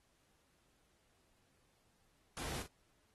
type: noise with echo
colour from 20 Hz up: pink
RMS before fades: -44 dBFS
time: 2.37-2.62 s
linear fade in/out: 0 ms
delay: 43 ms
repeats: 1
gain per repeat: -9 dB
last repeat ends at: 2.663 s
effects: pink hiss -75 dBFS RMS until 3.14 s + AAC 32 kbps